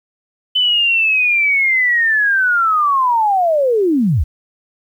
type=linear sweep; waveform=sine; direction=down; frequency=3033 to 54.6 Hz; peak=-11 dBFS; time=0.55-4.24 s; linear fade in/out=10 ms; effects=8-bit